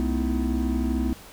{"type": "tone cluster", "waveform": "triangle", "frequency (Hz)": [64.1, 219.1, 252, 315, 334.8], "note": ["C2", "A3", "B3", "D#4", "E4"], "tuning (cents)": [-35, -7, 35, 21, 27], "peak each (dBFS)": [-24, -28, -25, -30, -31], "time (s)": [0, 1.13], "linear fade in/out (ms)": 0, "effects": ["pink hiss -46 dBFS RMS until 1.32 s"]}